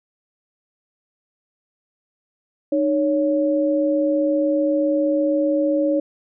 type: tone pair together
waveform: sine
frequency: 305.7 / 559 Hz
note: D#4 / C#5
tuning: -30 / +14 cents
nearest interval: minor seventh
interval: 1044 cents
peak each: -19 dBFS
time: 2.72-6 s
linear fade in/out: 5 ms
effects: none